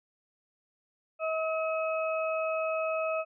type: harmonic tone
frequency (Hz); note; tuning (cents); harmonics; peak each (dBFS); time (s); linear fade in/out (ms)
639; D#5; +46; 1 / 2 / 4; -29 / -35 / -37; 1.19-3.25; 50
effects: none